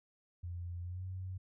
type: tone with pitch glide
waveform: sine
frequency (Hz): 87.31 to 93.04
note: F2 to F#2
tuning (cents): 0 to +10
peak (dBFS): -39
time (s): 0.43-1.38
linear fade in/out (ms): 10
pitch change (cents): +110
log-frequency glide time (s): 0.82-1.04
effects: none